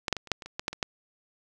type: clicks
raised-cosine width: 0.2 ms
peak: -11 / -7 / -17 / -29 / -7 / -24 / -24 / -14 / -10 / -21 / -10 dBFS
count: 11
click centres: 0.082 / 0.127 / 0.167 / 0.273 / 0.317 / 0.422 / 0.46 / 0.595 / 0.681 / 0.73 / 0.828 s
effects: none